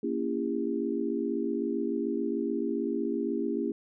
sine chord, A# diminished seventh, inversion none, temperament just, 233.1 / 279.7 / 335.6 / 402.8 Hz, A#3 / C#4 / E4 / G4, 0 / +16 / +31 / +47 cents, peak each -33 dBFS, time 0.03-3.72 s, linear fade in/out 5 ms, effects none

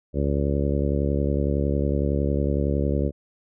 harmonic tone, 70.9 Hz, C#2, 40 cents sharp, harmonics 1 / 2 / 3 / 4 / 5 / 6 / 7 / 8, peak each -24 / -27 / -29 / -30 / -31 / -32 / -32 / -33 dBFS, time 0.13-3.12 s, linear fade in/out 50 ms, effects none

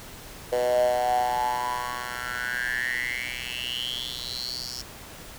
10% pulse tone with high-pass filter sweep, 123.47 Hz, B2, in tune, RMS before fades -28 dBFS, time 0.52-4.82 s, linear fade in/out 10 ms, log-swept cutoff 530 to 5200 Hz, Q 9.9, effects pink hiss -43 dBFS RMS until 5.38 s

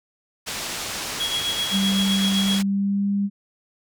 white low-pass noise, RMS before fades -30 dBFS, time 0.46-2.63 s, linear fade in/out 20 ms, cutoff 6600 Hz, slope 12 dB/octave
triangle tone with tremolo, 3322 Hz, G#7, in tune, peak -20 dBFS, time 1.2-2.59 s, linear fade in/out 5 ms, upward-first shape sine, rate 7.8 Hz, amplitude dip 55%
sine tone with pitch glide, 195.3 to 200.4 Hz, G3 to G3, -6 to +38 cents, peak -19 dBFS, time 1.71-3.3 s, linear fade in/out 50 ms, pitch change +44 cents, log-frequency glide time 2.36-3.08 s
effects none

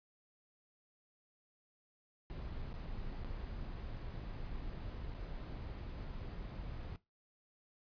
brown noise with dropouts, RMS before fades -44 dBFS, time 2.3-6.96 s, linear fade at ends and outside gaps 0 ms, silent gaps 2.73-2.741 / 3.237-3.246 / 3.928-3.933 / 5.141-5.147 s, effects noise-tail reverb RT60 0.2 s tail -17 dB re dry + resampled to 11025 Hz

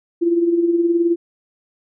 sine tone with tremolo, 340.9 Hz, F4, 42 cents flat, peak -11 dBFS, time 0.21-1.16 s, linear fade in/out 20 ms, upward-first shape sine, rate 19 Hz, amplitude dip 55%, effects none

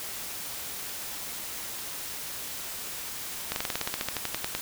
slowing click train, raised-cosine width 0.2 ms, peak -11 dBFS, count 16, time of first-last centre 3.52-4.55 s, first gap 41 ms, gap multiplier 1.07, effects white hiss -37 dBFS RMS until 4.61 s

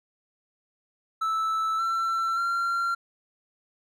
triangle tone with pitch steps, 1314 / 1344.7 / 1376.1 Hz, E6 / E6 / F6, -6 / +34 / -26 cents, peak -22 dBFS, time 1.21-2.95 s, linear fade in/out 10 ms, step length 580 ms, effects none

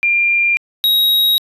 sine / square tone pair in turn, 2391 / 3806 Hz, D7 / A#7, +30 / +35 cents, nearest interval minor sixth, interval 805 cents, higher second, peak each -11 dBFS, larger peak neither, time 0.03-0.57 / 0.84-1.38 s, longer neither, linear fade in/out 0 ms, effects resampled to 32000 Hz

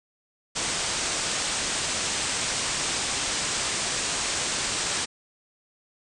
white low-pass noise, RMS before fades -28 dBFS, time 0.55-5.06 s, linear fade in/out 20 ms, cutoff 8900 Hz, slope 96 dB/octave, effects none

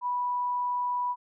sine tone, 983 Hz, B5, 8 cents flat, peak -26 dBFS, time 0.01-1.16 s, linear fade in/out 50 ms, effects none

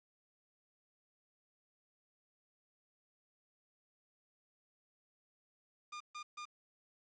sawtooth tone bursts, 1209 Hz, D6, 50 cents sharp, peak -40 dBFS, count 3, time 5.92-6.455 s, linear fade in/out 10 ms, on 85 ms, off 140 ms, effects resampled to 16000 Hz + 11-bit

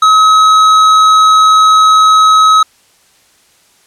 triangle tone with tanh clipping, 1279 Hz, D#6, 47 cents sharp, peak -5 dBFS, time 0.02-2.63 s, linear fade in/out 5 ms, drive 15 dB, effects white hiss -49 dBFS RMS until 3.86 s + low-pass 10000 Hz 12 dB/octave

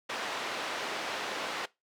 pink band-pass noise, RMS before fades -36 dBFS, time 0.09-1.66 s, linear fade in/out 10 ms, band 500 to 4000 Hz, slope 12 dB/octave, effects noise-tail reverb RT60 0.2 s tail -20 dB re dry

